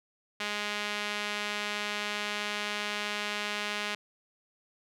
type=tone with band-pass filter; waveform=sawtooth; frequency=207.7 Hz; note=G#3; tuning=in tune; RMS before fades=-34 dBFS; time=0.4-3.95 s; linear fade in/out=5 ms; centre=2700 Hz; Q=1.1; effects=none